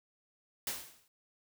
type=noise with exponential decay; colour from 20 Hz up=white; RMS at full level=-34 dBFS; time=0.67-1.08 s; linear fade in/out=2 ms; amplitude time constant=89 ms; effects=none